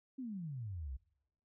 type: exponential sweep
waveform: sine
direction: down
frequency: 274.2 to 59.3 Hz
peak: -40 dBFS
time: 0.18-0.97 s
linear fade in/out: 10 ms
effects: noise-tail reverb RT60 0.9 s tail -24 dB re dry